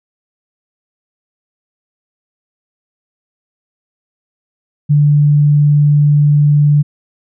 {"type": "tone", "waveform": "sine", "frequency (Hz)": 146.83, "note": "D3", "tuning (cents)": 0, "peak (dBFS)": -6, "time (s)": [4.89, 6.83], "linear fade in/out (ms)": 20, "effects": []}